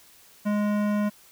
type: tone with hard clipping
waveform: sine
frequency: 207.7 Hz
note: G#3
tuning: in tune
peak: -24 dBFS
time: 0.45-1.1 s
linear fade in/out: 20 ms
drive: 16 dB
effects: white hiss -54 dBFS RMS until 1.31 s